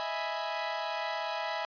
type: chord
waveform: sawtooth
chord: E major seventh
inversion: third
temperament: equal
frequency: 622.3 / 659.3 / 830.6 / 987.8 Hz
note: D#5 / E5 / G#5 / B5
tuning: 0 / 0 / 0 / 0 cents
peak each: -37 / -33 / -33 / -34 dBFS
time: 0-1.65 s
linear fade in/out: 0 ms
effects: resampled to 11025 Hz